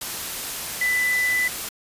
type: tone in noise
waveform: sine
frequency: 1995 Hz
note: B6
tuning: 17 cents sharp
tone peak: -19 dBFS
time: 0.81-1.48 s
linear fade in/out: 5 ms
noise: white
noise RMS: -30 dBFS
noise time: 0.01-1.69 s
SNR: +8 dB
effects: resampled to 32000 Hz